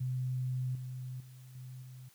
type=tone with level steps; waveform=sine; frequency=127.7 Hz; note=C3; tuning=42 cents flat; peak=-31 / -38 / -49 / -43 / -46 dBFS; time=0-2.09 s; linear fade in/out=10 ms; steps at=0.75 / 1.2 / 1.55 / 1.82 s; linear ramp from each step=2 ms; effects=white hiss -64 dBFS RMS until 2.14 s + high-pass 80 Hz 12 dB/octave